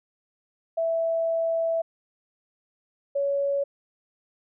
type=tone pair in turn; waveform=sine; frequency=659.3 / 560.8 Hz; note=E5 / C#5; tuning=0 / +20 cents; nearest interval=minor third; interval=280 cents; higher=first; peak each=-22 dBFS; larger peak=neither; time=0.77-1.82 / 3.15-3.64 s; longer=first; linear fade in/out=10 ms; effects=none